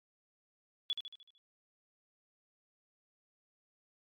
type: tone with echo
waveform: sine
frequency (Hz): 3400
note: G#7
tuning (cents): +40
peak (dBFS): -30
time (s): 0.9-0.93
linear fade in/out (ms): 0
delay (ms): 75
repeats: 6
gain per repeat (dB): -6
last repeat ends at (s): 1.38
effects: MP3 96 kbps